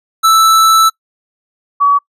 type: tone pair in turn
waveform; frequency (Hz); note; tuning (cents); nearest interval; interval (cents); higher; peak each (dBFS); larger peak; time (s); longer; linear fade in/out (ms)
square / sine; 1318.5 / 1135.8; E6 / C#6; 0 / +42; minor third; 258; first; -6; neither; 0.23-0.9 / 1.8-1.99; first; 20
effects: noise-tail reverb RT60 0.1 s tail -25 dB re dry + resampled to 32000 Hz